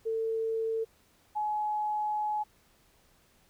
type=tone pair in turn; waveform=sine; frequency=448.1 / 845.9 Hz; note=A4 / G#5; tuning=+32 / +32 cents; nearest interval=major seventh; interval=1100 cents; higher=second; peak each=-28 dBFS; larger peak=neither; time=0.05-0.85 / 1.35-2.44 s; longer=second; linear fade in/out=20 ms; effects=pink hiss -65 dBFS RMS until 3.49 s